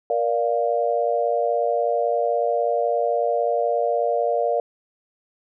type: chord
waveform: sine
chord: Bb major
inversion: none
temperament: equal with one note detuned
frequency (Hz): 471 / 587.3 / 698.5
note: Bb4 / D5 / F5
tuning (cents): +18 / 0 / 0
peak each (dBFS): -23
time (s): 0.1-4.6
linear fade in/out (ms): 2
effects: none